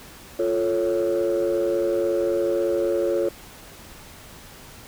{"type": "chord", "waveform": "sine", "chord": "F augmented", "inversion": "none", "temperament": "equal", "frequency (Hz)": [349.2, 440, 554.4], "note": ["F4", "A4", "C#5"], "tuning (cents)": [0, 0, 0], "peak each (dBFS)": [-22, -24, -22], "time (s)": [0.39, 3.29], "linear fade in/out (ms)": 5, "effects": ["tanh soft clip ceiling -15 dBFS", "pink hiss -44 dBFS RMS until 4.87 s"]}